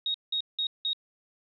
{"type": "tone bursts", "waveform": "sine", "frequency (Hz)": 3757, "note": "A#7", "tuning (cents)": 13, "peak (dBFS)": -26, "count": 4, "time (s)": [0.06, 0.932], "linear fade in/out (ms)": 2, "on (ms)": 83, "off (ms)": 180, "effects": []}